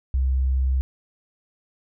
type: tone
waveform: sine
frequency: 65.41 Hz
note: C2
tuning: in tune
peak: -18 dBFS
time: 0.14-0.81 s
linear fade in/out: 0 ms
effects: none